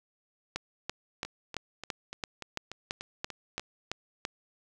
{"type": "two click trains", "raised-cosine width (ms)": 0.2, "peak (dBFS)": [-22, -15], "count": [9, 12], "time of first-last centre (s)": [[1.25, 3.596], [0.56, 4.251]], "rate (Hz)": [3.41, 2.98], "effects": []}